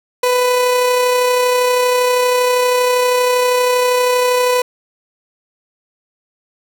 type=tone with amplitude modulation; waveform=30% pulse; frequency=497.5 Hz; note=B4; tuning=13 cents sharp; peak=-8 dBFS; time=0.23-4.62 s; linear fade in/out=5 ms; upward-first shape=sine; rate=32.6 Hz; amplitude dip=25%; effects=none